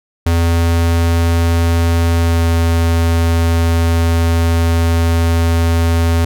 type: tone with pitch glide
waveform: square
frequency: 84.1 to 83.52 Hz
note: E2 to E2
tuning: +35 to +23 cents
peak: -11 dBFS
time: 0.26-6.25 s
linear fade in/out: 5 ms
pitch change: -12 cents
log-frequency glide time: 2.19-2.44 s
effects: none